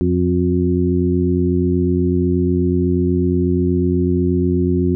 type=harmonic tone with a mistuned harmonic; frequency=88.2 Hz; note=F2; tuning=18 cents sharp; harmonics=1 / 2 / 3 / 4; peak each=-19 / -19 / -19 / -19 dBFS; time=0.01-4.95 s; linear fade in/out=0 ms; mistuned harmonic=4; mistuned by=+25 cents; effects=none